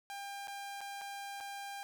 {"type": "tone with dropouts", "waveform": "sawtooth", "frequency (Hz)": 799, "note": "G5", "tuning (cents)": 33, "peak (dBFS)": -38, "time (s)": [0.1, 1.83], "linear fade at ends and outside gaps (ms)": 0, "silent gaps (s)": [[0.473, 0.481], [0.807, 0.813], [1.012, 1.016], [1.403, 1.408]], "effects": []}